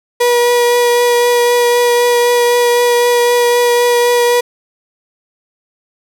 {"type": "tone with vibrato", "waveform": "35% pulse", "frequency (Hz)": 482.4, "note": "B4", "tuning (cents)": -41, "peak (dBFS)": -7, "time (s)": [0.2, 4.41], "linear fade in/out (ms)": 10, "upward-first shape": "triangle", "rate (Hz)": 3.9, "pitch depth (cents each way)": 12, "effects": []}